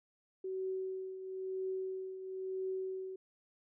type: tone with tremolo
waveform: sine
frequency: 377.6 Hz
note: F#4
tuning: 35 cents sharp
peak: -34 dBFS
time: 0.44-3.16 s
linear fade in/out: 5 ms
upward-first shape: triangle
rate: 1 Hz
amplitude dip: 65%
effects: none